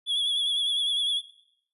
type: tone with vibrato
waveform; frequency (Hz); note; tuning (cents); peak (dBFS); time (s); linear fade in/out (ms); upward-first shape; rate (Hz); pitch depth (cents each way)
triangle; 3371; G#7; +25; -22; 0.06-1.22; 50; sine; 9.9; 53
effects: noise-tail reverb RT60 0.7 s tail -17 dB re dry + resampled to 32000 Hz